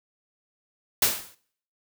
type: noise with exponential decay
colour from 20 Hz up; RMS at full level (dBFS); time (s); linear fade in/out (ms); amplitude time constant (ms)
white; -17; 1.02-1.35; 5; 70
effects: noise-tail reverb RT60 0.6 s tail -22 dB re dry